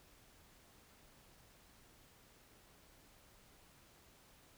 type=silence; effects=pink hiss -65 dBFS RMS until 4.57 s